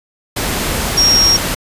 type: tone in noise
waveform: sine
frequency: 5588 Hz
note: F8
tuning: in tune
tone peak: -8 dBFS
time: 0.97-1.37 s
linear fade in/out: 10 ms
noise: pink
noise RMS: -18 dBFS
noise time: 0.36-1.55 s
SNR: +7 dB
effects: resampled to 32000 Hz